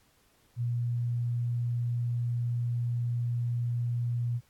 sine tone, 119.8 Hz, A#2, 48 cents sharp, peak -27 dBFS, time 0.56-4.41 s, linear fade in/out 50 ms, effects pink hiss -66 dBFS RMS until 4.49 s + AAC 64 kbps

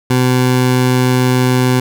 20% pulse tone, 126.8 Hz, B2, 46 cents sharp, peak -5 dBFS, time 0.1-1.8 s, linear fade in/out 5 ms, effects none

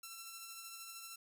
5% pulse tone with tremolo, 1346 Hz, E6, 36 cents sharp, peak -35 dBFS, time 0.03-1.16 s, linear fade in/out 5 ms, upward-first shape sine, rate 13 Hz, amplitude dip 30%, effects 12-bit

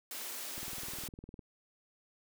white high-pass noise, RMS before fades -42 dBFS, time 0.11-1.08 s, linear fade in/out 2 ms, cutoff 220 Hz, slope 96 dB/octave
click train, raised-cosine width 3 ms, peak -35 dBFS, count 17, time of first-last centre 0.58-1.392 s, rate 19.7 Hz
effects none

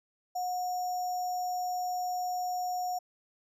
sine tone with sample-and-hold, 727 Hz, F#5, 31 cents flat, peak -30 dBFS, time 0.35-2.99 s, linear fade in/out 10 ms, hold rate 6300 Hz, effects resampled to 32000 Hz

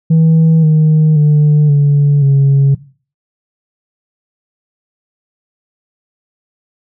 sine tone with pitch steps, 161.5 / 155.37 / 149.47 / 143.8 / 138.34 Hz, E3 / D#3 / D3 / D3 / C#3, -35 / -2 / +31 / -36 / -3 cents, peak -3 dBFS, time 0.1-2.75 s, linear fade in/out 10 ms, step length 530 ms, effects noise-tail reverb RT60 0.4 s tail -19 dB re dry + tanh soft clip ceiling -4 dBFS

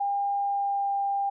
sine tone with pitch glide, 803 to 797 Hz, G5 to G5, +41 to +28 cents, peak -24 dBFS, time 0-1.3 s, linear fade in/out 10 ms, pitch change -13 cents, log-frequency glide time 0.37-0.93 s, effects none

